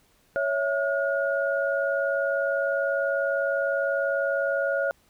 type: tone cluster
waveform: sine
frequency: 556 / 656 / 1437 Hz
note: C#5 / E5 / F6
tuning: +5 / -9 / +49 cents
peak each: -25 / -29 / -28 dBFS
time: 0.36-4.91 s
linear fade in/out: 0 ms
effects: pink hiss -63 dBFS RMS until 5.09 s